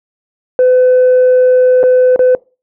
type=tone with dropouts; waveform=sine; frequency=506 Hz; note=B4; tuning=42 cents sharp; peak=-3 dBFS; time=0.59-2.35 s; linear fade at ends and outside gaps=1 ms; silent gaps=1.831-1.837 / 2.161-2.192 s; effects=noise-tail reverb RT60 0.3 s tail -23 dB re dry + tanh soft clip ceiling -3 dBFS